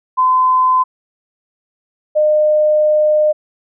sine tone pair in turn, 1023 / 608.3 Hz, C6 / D#5, -39 / -39 cents, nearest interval major sixth, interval 900 cents, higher first, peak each -9 dBFS, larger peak neither, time 0.17-0.84 / 2.15-3.33 s, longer second, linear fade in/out 20 ms, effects none

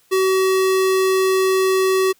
square tone, 378.8 Hz, F#4, 41 cents sharp, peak -15 dBFS, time 0.11-2.13 s, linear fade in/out 20 ms, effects white hiss -58 dBFS RMS until 2.19 s

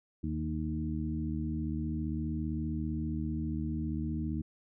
harmonic tone with a mistuned harmonic, 77.78 Hz, D#2, in tune, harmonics 1 / 2 / 3 / 4, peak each -36 / -37 / -37 / -38 dBFS, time 0.23-4.42 s, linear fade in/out 10 ms, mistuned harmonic 3, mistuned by -20 cents, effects none

